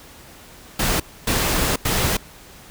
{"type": "noise bursts at uneven times", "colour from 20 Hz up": "pink", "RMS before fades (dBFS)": -20, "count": 3, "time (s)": [[0.79, 1], [1.27, 1.76], [1.85, 2.17]], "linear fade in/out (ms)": 5, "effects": ["pink hiss -44 dBFS RMS until 2.7 s"]}